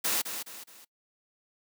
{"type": "noise with echo", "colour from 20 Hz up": "white", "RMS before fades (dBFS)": -28, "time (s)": [0.04, 0.22], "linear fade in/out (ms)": 10, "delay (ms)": 210, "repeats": 3, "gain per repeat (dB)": -8, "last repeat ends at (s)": 0.85, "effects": ["noise-tail reverb RT60 0.1 s tail -23 dB re dry", "high-pass 200 Hz 12 dB/octave"]}